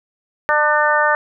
harmonic tone, 299.7 Hz, D4, 35 cents sharp, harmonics 2 / 3 / 4 / 5 / 6, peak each -19 / -19 / -19 / -19 / -19 dBFS, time 0.49-1.15 s, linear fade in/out 0 ms, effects none

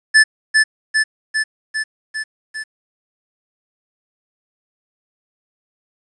square tone with echo, 1745 Hz, A6, 15 cents flat, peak -7 dBFS, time 0.14-0.24 s, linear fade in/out 20 ms, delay 400 ms, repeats 6, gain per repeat -3 dB, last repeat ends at 2.64 s, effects resampled to 22050 Hz + 8-bit

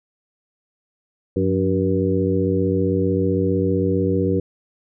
harmonic tone with a mistuned harmonic, 95.5 Hz, G2, 45 cents flat, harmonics 1 / 2 / 3 / 4 / 5, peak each -23 / -23 / -23 / -23 / -23 dBFS, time 1.36-4.4 s, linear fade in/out 5 ms, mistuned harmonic 2, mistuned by -82 cents, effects none

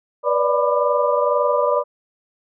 sine tone cluster, 488.4 / 580 / 602 / 994 / 1194 Hz, B4 / D5 / D5 / B5 / D6, -19 / -22 / +43 / +11 / +28 cents, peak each -21 / -19 / -26 / -22 / -24 dBFS, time 0.23-1.84 s, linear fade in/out 50 ms, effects none

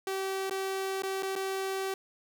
sawtooth tone with dropouts, 384.9 Hz, G4, 32 cents flat, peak -27 dBFS, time 0.07-1.94 s, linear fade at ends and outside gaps 2 ms, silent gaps 0.497-0.509 / 1.022-1.034 / 1.225-1.23 / 1.355-1.361 s, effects none

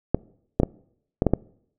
clicks, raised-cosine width 2 ms, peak -4 dBFS, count 6, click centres 0.146 / 0.6 / 0.633 / 1.221 / 1.267 / 1.336 s, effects noise-tail reverb RT60 0.7 s tail -24 dB re dry

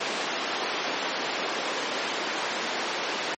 pink band-pass noise, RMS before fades -30 dBFS, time 0-3.35 s, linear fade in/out 10 ms, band 360 to 4700 Hz, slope 12 dB/octave, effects high-pass 200 Hz 12 dB/octave + MP3 32 kbps

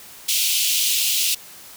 pink high-pass noise, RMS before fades -20 dBFS, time 0.28-1.35 s, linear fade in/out 10 ms, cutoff 2600 Hz, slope 48 dB/octave, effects white hiss -42 dBFS RMS until 1.76 s

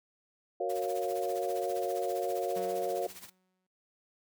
sine chord, Gb major seventh, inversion none, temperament equal, 370 / 466.2 / 554.4 / 698.5 Hz, Gb4 / Bb4 / Db5 / F5, 0 / 0 / 0 / 0 cents, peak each -35 dBFS, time 0.6-3.07 s, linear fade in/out 5 ms
white noise with tremolo, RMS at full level -46 dBFS, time 0.69-3.3 s, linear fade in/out 10 ms, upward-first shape sine, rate 15 Hz, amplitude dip 70%
sawtooth tone with exponential decay, 185.2 Hz, F#3, 2 cents sharp, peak -37 dBFS, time 2.56-3.67 s, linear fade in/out 5 ms, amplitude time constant 240 ms
effects noise-tail reverb RT60 0.3 s tail -21 dB re dry

